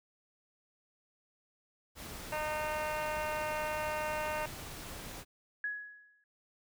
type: noise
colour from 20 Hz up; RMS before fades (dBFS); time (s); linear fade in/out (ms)
pink; -45; 1.95-5.25; 50
type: harmonic tone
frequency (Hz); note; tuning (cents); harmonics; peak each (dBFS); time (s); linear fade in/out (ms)
305.8; D#4; -30; 2 / 3 / 4 / 5 / 6 / 7 / 8 / 9; -37 / -38 / -44 / -44 / -47 / -47 / -49 / -46; 2.32-4.46; 5
type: tone with exponential decay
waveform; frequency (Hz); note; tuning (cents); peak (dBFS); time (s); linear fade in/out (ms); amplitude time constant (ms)
sine; 1678; G#6; +17; -31; 5.64-6.24; 2; 130
effects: none